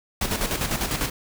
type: noise with tremolo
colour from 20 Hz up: pink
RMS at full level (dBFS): -24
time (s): 0.21-1.1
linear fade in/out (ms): 5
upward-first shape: square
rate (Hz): 10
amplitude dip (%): 55
effects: none